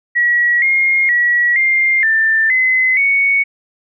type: tone with pitch steps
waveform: sine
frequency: 1921 / 2137 / 1926 / 2108 / 1782 / 2038 / 2224 Hz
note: B6 / C7 / B6 / C7 / A6 / C7 / C#7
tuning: -48 / +36 / -44 / +12 / +22 / -46 / +5 cents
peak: -10 dBFS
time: 0.15-3.44 s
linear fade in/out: 20 ms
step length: 470 ms
effects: none